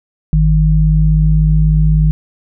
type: tone pair together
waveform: sine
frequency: 51.98 / 155.56 Hz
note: G#1 / D#3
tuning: +2 / 0 cents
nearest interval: octave + perfect fifth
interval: 1898 cents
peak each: -10 dBFS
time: 0.33-2.11 s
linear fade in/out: 0 ms
effects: none